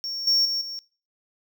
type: tone with level steps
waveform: triangle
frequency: 5500 Hz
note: F8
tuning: 27 cents flat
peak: -27 / -16 / -22 / -30 dBFS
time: 0.04-0.79 s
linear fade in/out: 0 ms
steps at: 0.27 / 0.45 / 0.61 s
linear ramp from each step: 5 ms
effects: noise-tail reverb RT60 0.4 s tail -25 dB re dry